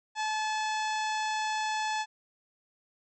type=harmonic tone; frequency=863 Hz; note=A5; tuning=34 cents flat; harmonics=1 / 2 / 3 / 4 / 5 / 6 / 7 / 8 / 9; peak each=-30 / -36 / -40 / -42 / -44 / -46 / -47 / -48 / -49 dBFS; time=0.15-2.06 s; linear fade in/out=50 ms; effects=none